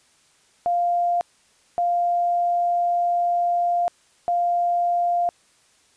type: tone bursts at uneven times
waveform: sine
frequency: 698.5 Hz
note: F5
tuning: in tune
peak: -18 dBFS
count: 3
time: 0.66-1.21 / 1.78-3.88 / 4.28-5.29 s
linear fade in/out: 0 ms
effects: white hiss -59 dBFS RMS until 5.96 s + resampled to 22050 Hz